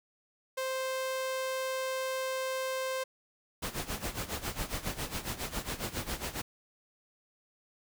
sawtooth tone, 523.3 Hz, C5, in tune, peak -28 dBFS, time 0.57-3.04 s, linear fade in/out 10 ms
pink noise with tremolo, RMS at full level -34 dBFS, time 3.62-6.42 s, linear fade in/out 10 ms, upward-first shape sine, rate 7.3 Hz, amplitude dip 80%
effects none

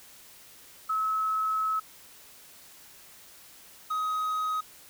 sine / triangle tone pair in turn, 1291 / 1261.5 Hz, E6 / D#6, -37 / +23 cents, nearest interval unison, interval 40 cents, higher first, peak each -25 dBFS, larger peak neither, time 0.89-1.8 / 3.9-4.61 s, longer first, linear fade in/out 10 ms, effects white hiss -52 dBFS RMS until 4.89 s

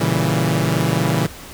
sawtooth chord, A# diminished seventh, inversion none, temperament equal with one note detuned, 116.54 / 140.12 / 164.81 / 196 Hz, A#2 / C#3 / E3 / G3, 0 / +19 / 0 / 0 cents, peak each -18 / -17 / -16 / -22 dBFS, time 0-1.27 s, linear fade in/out 10 ms, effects pink hiss -37 dBFS RMS until 1.53 s

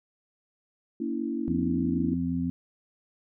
sine chord, A# diminished, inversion none, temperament equal with one note detuned, 233.1 / 283.7 / 329.6 Hz, A#3 / C#4 / E4, 0 / +40 / 0 cents, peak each -32 dBFS, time 1-2.14 s, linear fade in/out 5 ms
harmonic tone, 85.9 Hz, F2, 28 cents flat, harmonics 1 / 2 / 3, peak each -36 / -30 / -28 dBFS, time 1.48-2.5 s, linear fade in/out 0 ms
effects none

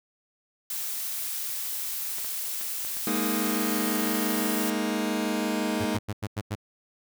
blue noise, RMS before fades -32 dBFS, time 0.7-4.7 s, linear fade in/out 2 ms
clicks, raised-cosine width 0.5 ms, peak -28 dBFS, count 6, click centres 2.184 / 2.246 / 2.612 / 2.849 / 2.97 / 3.471 s
sawtooth chord, Ab suspended second, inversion none, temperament just, 207.7 / 233.6 / 311.5 Hz, Ab3 / Bb3 / Eb4, 0 / +4 / +2 cents, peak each -26 dBFS, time 3.07-5.97 s, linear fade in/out 2 ms
sawtooth tone bursts, 103.83 Hz, G#2, in tune, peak -24 dBFS, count 6, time 5.8-6.554 s, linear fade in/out 10 ms, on 49 ms, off 92 ms
effects none

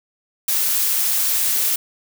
blue noise, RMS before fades -19 dBFS, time 0.48-1.76 s, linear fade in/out 5 ms, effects none

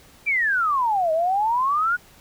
sine exponential two-way sweep, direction down then up, 2400 to 622.3 to 1478 Hz, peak -18 dBFS, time 0.26-1.97 s, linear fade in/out 20 ms, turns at 1.12 s, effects pink hiss -51 dBFS RMS until 2.2 s

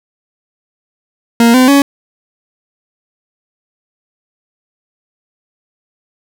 40% pulse tone with pitch steps, 233.1 / 255.7 / 280.4 Hz, A#3 / C4 / C#4, 0 / -40 / +20 cents, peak -4 dBFS, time 1.4-1.82 s, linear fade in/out 2 ms, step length 140 ms, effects none

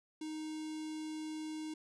square tone with notch filter, 311.1 Hz, D#4, in tune, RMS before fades -42 dBFS, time 0.21-1.74 s, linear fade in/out 5 ms, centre 1300 Hz, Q 0.76, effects resampled to 22050 Hz

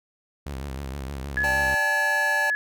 sawtooth tone with vibrato, 68.2 Hz, C#2, 28 cents flat, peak -27 dBFS, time 0.46-1.75 s, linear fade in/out 5 ms, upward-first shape sine, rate 6.4 Hz, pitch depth 100 cents each way
sine tone, 1700 Hz, G#6, 40 cents sharp, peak -21 dBFS, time 1.37-2.55 s, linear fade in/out 0 ms
square chord, D suspended fourth, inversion none, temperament equal, 587.3 / 784 / 880 Hz, D5 / G5 / A5, 0 / 0 / 0 cents, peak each -32 / -32 / -30 dBFS, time 1.44-2.5 s, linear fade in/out 0 ms
effects none

